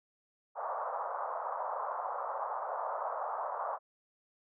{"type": "band-pass noise", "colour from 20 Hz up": "white", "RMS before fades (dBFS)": -37, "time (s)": [0.55, 3.79], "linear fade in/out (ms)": 50, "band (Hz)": [550, 1200], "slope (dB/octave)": 48, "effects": []}